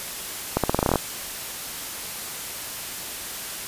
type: accelerating click train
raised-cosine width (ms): 1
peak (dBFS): -5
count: 11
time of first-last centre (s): 0.57-0.957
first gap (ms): 67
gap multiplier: 0.87
effects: white hiss -33 dBFS RMS until 3.67 s + resampled to 32000 Hz